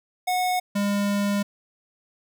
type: tone pair in turn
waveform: square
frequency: 731 / 202.5 Hz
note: F#5 / G#3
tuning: -21 / -43 cents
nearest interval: octave + minor seventh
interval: 2222 cents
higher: first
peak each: -22 dBFS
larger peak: neither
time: 0.27-0.6 / 0.75-1.43 s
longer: second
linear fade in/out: 10 ms
effects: none